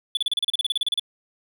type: tone bursts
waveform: triangle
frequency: 3459 Hz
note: A7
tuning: 30 cents flat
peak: -18 dBFS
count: 16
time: 0.15-0.996 s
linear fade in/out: 2 ms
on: 21 ms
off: 34 ms
effects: none